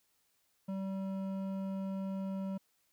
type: tone with hard clipping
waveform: sine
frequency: 192.8 Hz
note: G3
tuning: 28 cents flat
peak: -37 dBFS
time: 0.68-2.58 s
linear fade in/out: 10 ms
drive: 10 dB
effects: white hiss -75 dBFS RMS until 2.92 s